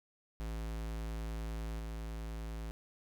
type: tone with level steps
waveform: square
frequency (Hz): 55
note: A1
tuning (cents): 0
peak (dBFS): -38 / -40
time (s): 0.4-2.71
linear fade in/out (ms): 0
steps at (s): 1.79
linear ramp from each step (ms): 5
effects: none